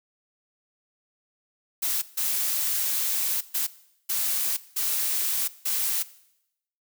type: noise bursts at uneven times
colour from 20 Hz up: blue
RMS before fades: -26 dBFS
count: 6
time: 1.82-2.02 / 2.17-3.41 / 3.54-3.67 / 4.09-4.57 / 4.76-5.48 / 5.65-6.03 s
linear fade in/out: 10 ms
effects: noise-tail reverb RT60 0.8 s tail -18 dB re dry

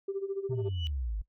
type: tone with tremolo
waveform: sine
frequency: 392 Hz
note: G4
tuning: in tune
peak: -28 dBFS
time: 0.08-0.69 s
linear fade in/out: 5 ms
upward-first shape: sine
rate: 14 Hz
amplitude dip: 80%
type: exponential sweep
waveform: sine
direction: down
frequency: 130.2 to 48.12 Hz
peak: -30 dBFS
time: 0.49-1.22 s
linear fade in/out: 10 ms
type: tone with exponential growth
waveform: sine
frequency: 2960 Hz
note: F#7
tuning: in tune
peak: -32 dBFS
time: 0.55-0.87 s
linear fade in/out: 0 ms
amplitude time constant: 69 ms
effects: noise-tail reverb RT60 0.1 s tail -20 dB re dry + tanh soft clip ceiling -24 dBFS

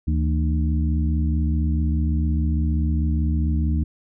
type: harmonic tone with a mistuned harmonic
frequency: 75.6 Hz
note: D#2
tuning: 49 cents flat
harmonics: 1 / 2 / 3 / 4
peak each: -19 / -27 / -28 / -31 dBFS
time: 0.07-3.84 s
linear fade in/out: 10 ms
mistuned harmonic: 2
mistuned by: +120 cents
effects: none

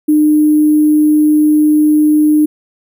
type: tone with sample-and-hold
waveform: sine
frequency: 302.9 Hz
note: D#4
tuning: 46 cents flat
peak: -6 dBFS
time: 0.08-2.46 s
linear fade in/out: 10 ms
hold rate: 11025 Hz
effects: none

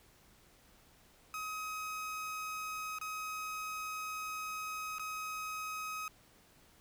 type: tone with dropouts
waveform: 30% pulse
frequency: 1266 Hz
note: D#6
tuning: 30 cents sharp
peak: -36 dBFS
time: 1.34-6.08 s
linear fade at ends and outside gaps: 1 ms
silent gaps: 2.986-3.013 / 4.984-4.995 s
effects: pink hiss -64 dBFS RMS until 6.8 s

